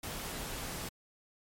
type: noise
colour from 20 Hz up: pink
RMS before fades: -40 dBFS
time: 0.03-0.89 s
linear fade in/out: 5 ms
effects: MP3 64 kbps